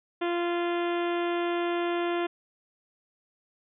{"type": "harmonic tone with a mistuned harmonic", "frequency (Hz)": 346.2, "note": "F4", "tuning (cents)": -15, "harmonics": [1, 2, 3, 4, 5, 6, 7, 8, 9, 10], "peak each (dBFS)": [-27, -33, -37, -39, -41, -43, -44, -45, -46, -47], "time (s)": [0.21, 2.27], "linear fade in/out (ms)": 10, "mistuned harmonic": 7, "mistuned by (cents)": 20, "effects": []}